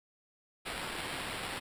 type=noise with sample-and-hold; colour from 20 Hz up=blue; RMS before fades=-39 dBFS; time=0.65-1.6 s; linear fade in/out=20 ms; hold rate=6300 Hz; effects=resampled to 32000 Hz